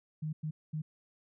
sine tone bursts at uneven times, 154.7 Hz, D#3, 10 cents flat, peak -33 dBFS, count 3, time 0.22-0.33 / 0.43-0.51 / 0.73-0.82 s, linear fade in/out 10 ms, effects none

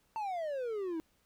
triangle exponential sweep, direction down, 905 to 311.9 Hz, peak -32 dBFS, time 0.16-1 s, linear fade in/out 0 ms, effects pink hiss -72 dBFS RMS until 1.25 s

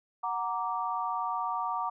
sine chord, Gb augmented, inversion none, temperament equal with one note detuned, 740 / 932.3 / 1168.6 Hz, Gb5 / Bb5 / D6, 0 / 0 / -9 cents, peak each -35 / -33 / -33 dBFS, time 0.23-1.9 s, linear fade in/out 10 ms, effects none

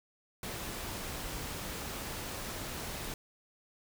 pink noise, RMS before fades -40 dBFS, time 0.43-3.14 s, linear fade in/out 2 ms, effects none

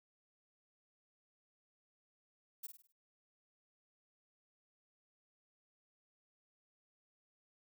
violet noise with echo, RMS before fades -45 dBFS, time 2.63-2.67 s, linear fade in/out 10 ms, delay 51 ms, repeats 5, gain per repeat -7 dB, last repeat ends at 2.925 s, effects none

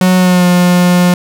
45% pulse tone with pitch glide, 183.8 to 178.05 Hz, F#3 to F3, -11 to +34 cents, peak -6 dBFS, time 0.01-1.14 s, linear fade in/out 2 ms, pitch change -55 cents, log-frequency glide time 0.17-0.46 s, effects none

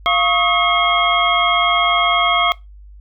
sine tone cluster, 695 / 1106 / 1270 / 2156 / 3252 Hz, F5 / C#6 / D#6 / C#7 / G#7, -9 / -4 / +35 / -49 / -37 cents, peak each -19 dBFS, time 0.06-2.52 s, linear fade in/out 0 ms, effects noise-tail reverb RT60 0.2 s tail -21 dB re dry + added 50 Hz sine -37 dBFS peak until 3 s

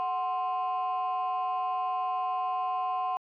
sine tone pair together, 740 / 1046.5 Hz, F#5 / C6, 0 / 0 cents, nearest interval tritone, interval 600 cents, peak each -28 / -29 dBFS, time 0-3.17 s, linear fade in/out 0 ms, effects tanh soft clip ceiling -24 dBFS

